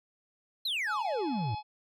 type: exponential sweep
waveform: triangle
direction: down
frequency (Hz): 4259 to 98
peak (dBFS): -28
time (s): 0.65-1.55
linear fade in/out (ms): 5
type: harmonic tone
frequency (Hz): 847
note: G#5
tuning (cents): +34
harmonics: 1 / 3 / 4 / 5 / 6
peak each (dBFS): -35 / -49 / -52 / -51 / -55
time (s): 0.86-1.63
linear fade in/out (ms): 50
effects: none

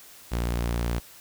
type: tone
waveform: sawtooth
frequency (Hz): 58.8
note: A#1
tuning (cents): +16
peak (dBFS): -21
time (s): 0.31-1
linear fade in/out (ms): 20
effects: white hiss -49 dBFS RMS until 1.2 s

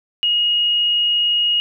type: tone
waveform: sine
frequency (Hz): 2877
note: F#7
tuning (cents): -49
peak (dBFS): -14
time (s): 0.23-1.6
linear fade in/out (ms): 0
effects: none

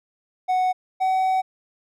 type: tone pair in turn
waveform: triangle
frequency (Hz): 740 / 754.2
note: F#5 / F#5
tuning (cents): 0 / +33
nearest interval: unison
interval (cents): 33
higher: second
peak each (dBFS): -16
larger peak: neither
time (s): 0.48-0.73 / 1-1.42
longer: second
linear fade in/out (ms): 20
effects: none

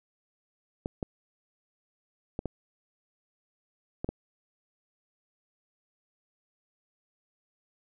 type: clicks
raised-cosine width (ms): 2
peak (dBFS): -18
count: 6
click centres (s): 0.859 / 1.028 / 2.391 / 2.457 / 4.045 / 4.09
effects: none

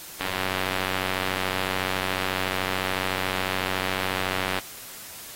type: click train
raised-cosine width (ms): 0.3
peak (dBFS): -10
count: 412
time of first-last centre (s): 0.21-4.587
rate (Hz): 93.9
effects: white hiss -41 dBFS RMS until 5.35 s + AAC 48 kbps

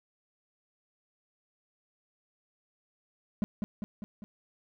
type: tone with echo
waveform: triangle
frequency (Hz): 207.7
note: G#3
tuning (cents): 0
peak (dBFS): -23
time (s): 3.42-3.44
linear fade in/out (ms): 0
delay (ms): 200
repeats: 4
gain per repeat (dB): -4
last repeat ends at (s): 4.24
effects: none

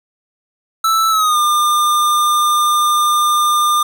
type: tone with pitch glide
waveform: square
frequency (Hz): 1318.5 to 1202.1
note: E6 to D6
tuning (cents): 0 to +40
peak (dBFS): -12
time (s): 0.84-3.83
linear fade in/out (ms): 5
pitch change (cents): -160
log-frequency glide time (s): 1.1-1.38
effects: none

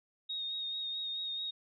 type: tone with vibrato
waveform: sine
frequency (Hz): 3729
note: A#7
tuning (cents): 0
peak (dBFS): -35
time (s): 0.29-1.51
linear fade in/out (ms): 10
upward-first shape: sine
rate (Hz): 4.6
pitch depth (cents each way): 24
effects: none

